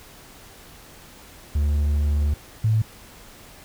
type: tone pair in turn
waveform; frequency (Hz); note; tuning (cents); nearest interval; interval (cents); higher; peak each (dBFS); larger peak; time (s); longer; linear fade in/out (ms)
triangle / sine; 73.42 / 109.69; D2 / A2; 0 / -5; perfect fifth; 695; second; -16; neither; 1.55-2.34 / 2.64-2.82; first; 5
effects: pink hiss -46 dBFS RMS until 3.64 s